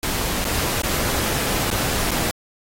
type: noise with dropouts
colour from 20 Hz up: pink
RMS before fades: -23 dBFS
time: 0.03-2.31 s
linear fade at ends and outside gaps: 1 ms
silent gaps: 0.444-0.451 / 0.819-0.834 / 1.703-1.712 / 2.109-2.114 s
effects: AAC 48 kbps